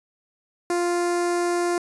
sawtooth tone with notch filter, 349.2 Hz, F4, in tune, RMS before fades -23 dBFS, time 0.7-1.78 s, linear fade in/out 2 ms, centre 3200 Hz, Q 1, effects resampled to 24000 Hz

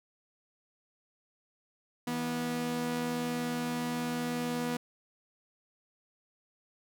sawtooth tone pair together, 162.52 / 243.5 Hz, E3 / B3, -24 / -24 cents, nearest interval perfect fifth, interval 700 cents, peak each -35 / -28 dBFS, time 2.07-4.77 s, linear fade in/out 5 ms, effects none

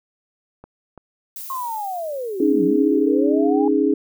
clicks, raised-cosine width 1 ms, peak -26 dBFS, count 2, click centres 0.64 / 0.977 s
violet noise with exponential decay, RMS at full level -32 dBFS, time 1.36-3.71 s, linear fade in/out 2 ms, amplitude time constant 510 ms
sine linear two-way sweep, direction down then up, 1082 to 167 to 834 Hz, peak -24 dBFS, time 1.5-3.68 s, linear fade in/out 2 ms, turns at 2.64 s
sine chord, C# suspended second, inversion none, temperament equal, 277.2 / 311.1 / 415.3 Hz, C#4 / D#4 / G#4, 0 / 0 / 0 cents, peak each -19 dBFS, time 2.4-3.94 s, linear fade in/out 5 ms
effects none

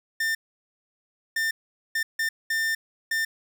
45% pulse tone bursts at uneven times, 1800 Hz, A6, 39 cents sharp, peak -23 dBFS, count 6, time 0.2-0.35 / 1.36-1.51 / 1.95-2.03 / 2.19-2.29 / 2.5-2.75 / 3.11-3.25 s, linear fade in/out 5 ms, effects none

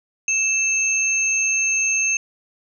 sine tone pair together, 2637 / 6361 Hz, E7 / G8, 0 / +24 cents, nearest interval octave + minor third, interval 1524 cents, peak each -20 dBFS, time 0.28-2.17 s, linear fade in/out 2 ms, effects none

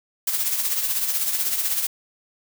blue noise with tremolo, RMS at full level -21 dBFS, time 0.27-1.87 s, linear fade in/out 5 ms, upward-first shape triangle, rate 16 Hz, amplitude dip 60%, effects none

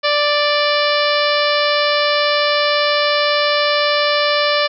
harmonic tone, 587.3 Hz, D5, in tune, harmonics 1 / 2 / 3 / 4 / 5 / 6 / 7 / 8 / 9, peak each -17 / -20 / -22 / -23 / -24 / -25 / -25 / -26 / -27 dBFS, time 0.03-4.68 s, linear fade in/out 20 ms, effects none

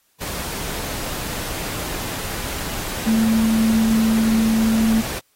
sine tone in noise, 222.6 Hz, A3, 20 cents sharp, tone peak -14 dBFS, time 3.06-5.02 s, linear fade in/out 20 ms, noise pink, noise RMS -28 dBFS, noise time 0.2-5.2 s, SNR +11 dB, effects white hiss -63 dBFS RMS until 5.35 s + AAC 48 kbps

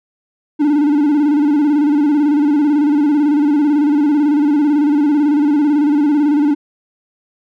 triangle tone with vibrato, 293.7 Hz, D4, in tune, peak -8 dBFS, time 0.59-6.55 s, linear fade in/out 20 ms, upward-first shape square, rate 18 Hz, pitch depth 60 cents each way, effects none

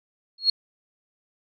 sine tone with exponential growth, 4300 Hz, C8, 47 cents sharp, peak -12 dBFS, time 0.38-0.5 s, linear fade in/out 5 ms, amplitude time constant 26 ms, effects none

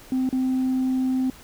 sine tone with dropouts, 259 Hz, C4, 17 cents flat, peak -18 dBFS, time 0.12-1.3 s, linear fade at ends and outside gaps 2 ms, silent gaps 0.291-0.327 s, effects tanh soft clip ceiling -18 dBFS + pink hiss -47 dBFS RMS until 1.43 s

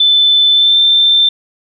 sine tone with pitch glide, 3520 to 3563 Hz, A7 to A7, 0 to +21 cents, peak -6 dBFS, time 0-1.29 s, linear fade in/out 5 ms, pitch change +21 cents, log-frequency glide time 0.52-0.79 s, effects none

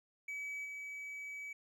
triangle tone with level steps, 2283 Hz, D7, 50 cents flat, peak -38 / -41 dBFS, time 0.28-1.53 s, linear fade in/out 5 ms, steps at 0.64 s, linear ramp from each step 20 ms, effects none

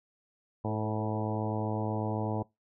harmonic tone with a mistuned harmonic, 107.9 Hz, A2, 33 cents flat, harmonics 1 / 2 / 3 / 4 / 5 / 6 / 7 / 8 / 9, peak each -33 / -36 / -38 / -39 / -40 / -41 / -41 / -42 / -43 dBFS, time 0.64-2.43 s, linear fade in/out 10 ms, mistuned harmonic 4, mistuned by +26 cents, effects noise-tail reverb RT60 0.2 s tail -24 dB re dry

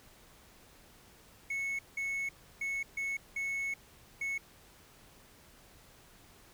triangle tone bursts at uneven times, 2201 Hz, C#7, 13 cents flat, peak -31 dBFS, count 6, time 1.5-1.79 / 1.97-2.29 / 2.61-2.83 / 2.97-3.17 / 3.36-3.74 / 4.21-4.38 s, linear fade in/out 5 ms, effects pink hiss -59 dBFS RMS until 6.53 s

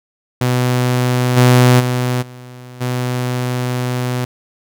sawtooth tone with level steps, 124.9 Hz, B2, 20 cents sharp, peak -9 / -3 / -11 / -29 / -13 dBFS, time 0.41-4.25 s, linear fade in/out 5 ms, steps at 1.36 / 1.79 / 2.21 / 2.8 s, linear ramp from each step 20 ms, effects none

